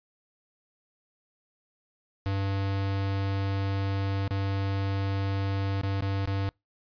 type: tone with dropouts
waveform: square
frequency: 98 Hz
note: G2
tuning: in tune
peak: -27 dBFS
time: 2.26-6.49 s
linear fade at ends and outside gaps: 0 ms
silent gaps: 4.278-4.308 / 5.813-5.834 / 6.007-6.023 / 6.255-6.275 s
effects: noise-tail reverb RT60 0.2 s tail -26 dB re dry + resampled to 11025 Hz